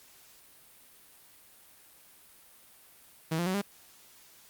sawtooth tone with pitch steps, 160.7 / 173.23 / 186.74 / 201.3 Hz, E3 / F3 / F#3 / G3, -44 / -14 / +16 / +46 cents, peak -24 dBFS, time 3.31-3.618 s, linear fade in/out 10 ms, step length 77 ms, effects white hiss -57 dBFS RMS until 4.49 s + Opus 48 kbps

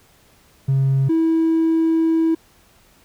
triangle tone pair in turn, 135.2 / 325.2 Hz, C#3 / E4, -43 / -23 cents, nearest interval octave + minor third, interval 1520 cents, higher second, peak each -11 dBFS, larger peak neither, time 0.68-1.09 / 1.09-2.35 s, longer second, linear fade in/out 10 ms, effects tanh soft clip ceiling -10 dBFS + pink hiss -54 dBFS RMS until 3.04 s

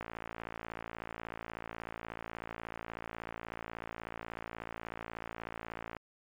click train, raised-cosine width 0.5 ms, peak -25 dBFS, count 337, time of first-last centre 0.01-5.967 s, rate 56.4 Hz, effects MP3 96 kbps

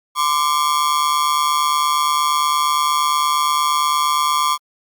45% pulse ring-modulated tone, 1105 Hz, C#6, 6 cents flat, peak -12 dBFS, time 0.15-4.58 s, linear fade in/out 50 ms, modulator 74.3 Hz, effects Opus 48 kbps

